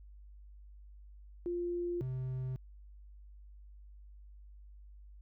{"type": "tone pair in turn", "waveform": ["sine", "triangle"], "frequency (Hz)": [349.2, 129.19], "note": ["F4", "C3"], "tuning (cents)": [0, -22], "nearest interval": "octave + perfect fourth", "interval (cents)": 1722, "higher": "first", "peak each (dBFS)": [-33, -33], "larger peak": "neither", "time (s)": [[1.46, 2.01], [2.01, 2.56]], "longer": "neither", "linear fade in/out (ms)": 0, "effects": ["added 50 Hz sine -51 dBFS peak until 5.21 s"]}